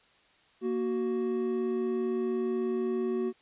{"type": "tone pair together", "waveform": "triangle", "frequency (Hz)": [234.7, 372.5], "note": ["A#3", "F#4"], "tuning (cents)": [12, 12], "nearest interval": "minor sixth", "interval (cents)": 800, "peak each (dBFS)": [-30, -27], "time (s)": [0.61, 3.33], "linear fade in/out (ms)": 50, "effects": ["white hiss -63 dBFS RMS until 3.41 s", "resampled to 8000 Hz"]}